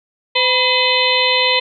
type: harmonic tone with a mistuned harmonic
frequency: 509 Hz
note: C5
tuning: 48 cents flat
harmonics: 1 / 2 / 4 / 5 / 6 / 7 / 8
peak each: -20 / -20 / -20 / -20 / -20 / -20 / -20 dBFS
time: 0.35-1.6 s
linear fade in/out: 10 ms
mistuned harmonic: 2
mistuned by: -70 cents
effects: none